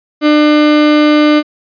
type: tone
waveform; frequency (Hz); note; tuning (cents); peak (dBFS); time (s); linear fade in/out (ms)
35% pulse; 300; D4; +37; -4; 0.21-1.43; 50
effects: resampled to 11025 Hz